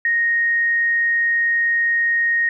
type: tone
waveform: sine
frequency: 1864.7 Hz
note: A#6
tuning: in tune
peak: -15 dBFS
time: 0.05-2.49 s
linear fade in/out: 2 ms
effects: none

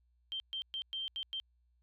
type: tone bursts at uneven times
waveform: sine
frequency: 3144 Hz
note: G7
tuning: 4 cents sharp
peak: -36 dBFS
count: 6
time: 0.32-0.4 / 0.53-0.62 / 0.74-0.82 / 0.93-1.08 / 1.16-1.23 / 1.33-1.4 s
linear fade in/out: 0 ms
effects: added 60 Hz sine -69 dBFS peak until 1.82 s

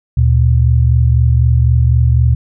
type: tone pair together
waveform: sine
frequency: 74.84 / 118.8 Hz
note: D2 / A#2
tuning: +33 / +33 cents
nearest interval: minor sixth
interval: 800 cents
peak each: -10 dBFS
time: 0.17-2.35 s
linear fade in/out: 5 ms
effects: none

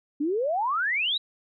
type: exponential sweep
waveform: sine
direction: up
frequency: 277.2 to 3985 Hz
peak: -23 dBFS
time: 0.2-1.18 s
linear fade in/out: 10 ms
effects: none

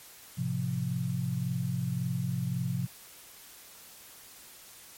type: chord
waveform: sine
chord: F major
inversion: first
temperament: just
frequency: 109.13 / 130.96 / 174.61 Hz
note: A2 / C3 / F3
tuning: -14 / +2 / 0 cents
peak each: -36 / -31 / -33 dBFS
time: 0.37-2.87 s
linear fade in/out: 20 ms
effects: white hiss -51 dBFS RMS until 4.97 s + MP3 64 kbps

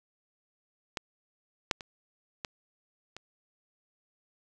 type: clicks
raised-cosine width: 0.2 ms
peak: -15 / -8 / -24 / -17 / -25 dBFS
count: 5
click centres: 0.972 / 1.712 / 1.808 / 2.448 / 3.166 s
effects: none

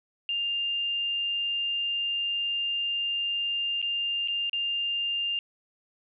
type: tone with dropouts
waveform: sine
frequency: 2801 Hz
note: F7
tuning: 4 cents sharp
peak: -26 dBFS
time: 0.29-5.39 s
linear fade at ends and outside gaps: 1 ms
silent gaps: 3.817-3.826 / 4.276-4.283 / 4.496-4.531 s
effects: none

